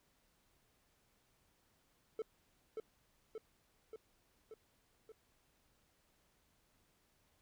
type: tone with echo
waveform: triangle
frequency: 440 Hz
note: A4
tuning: in tune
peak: -35 dBFS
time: 2.19-2.22 s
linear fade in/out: 2 ms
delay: 580 ms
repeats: 5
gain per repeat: -3 dB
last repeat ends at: 5.12 s
effects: pink hiss -75 dBFS RMS until 7.41 s